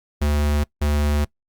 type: tone pair in turn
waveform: square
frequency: 73.7 / 73.7 Hz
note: D2 / D2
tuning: +7 / +7 cents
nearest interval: unison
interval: 0 cents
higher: neither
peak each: -18 dBFS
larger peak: neither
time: 0.21-0.64 / 0.81-1.25 s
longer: second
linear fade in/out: 10 ms
effects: noise-tail reverb RT60 0.1 s tail -23 dB re dry + Opus 48 kbps